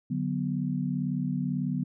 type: chord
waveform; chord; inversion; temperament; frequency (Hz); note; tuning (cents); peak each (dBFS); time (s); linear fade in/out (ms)
sine; B minor; first; equal; 146.83 / 185 / 246.9; D3 / F#3 / B3; 0 / 0 / 0; -31; 0.1-1.84; 10
effects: none